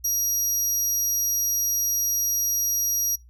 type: tone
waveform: 30% pulse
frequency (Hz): 5740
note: F8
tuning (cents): +47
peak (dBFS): -17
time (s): 0.04-3.16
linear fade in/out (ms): 10
effects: noise-tail reverb RT60 0.2 s tail -25 dB re dry + added 60 Hz sine -47 dBFS peak until 3.29 s